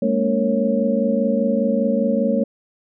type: tone cluster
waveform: sine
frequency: 205.3 / 230.3 / 287.1 / 462.2 / 551 Hz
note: G#3 / A#3 / D4 / A#4 / C#5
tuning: -20 / -21 / -39 / -15 / -11 cents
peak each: -22 / -20 / -28 / -26 / -21 dBFS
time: 0.02-2.44 s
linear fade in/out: 5 ms
effects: none